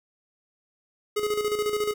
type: tone with tremolo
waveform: square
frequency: 420 Hz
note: G#4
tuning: 19 cents sharp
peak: -23 dBFS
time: 1.16-1.94 s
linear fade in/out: 10 ms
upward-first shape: square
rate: 14 Hz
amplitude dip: 55%
effects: none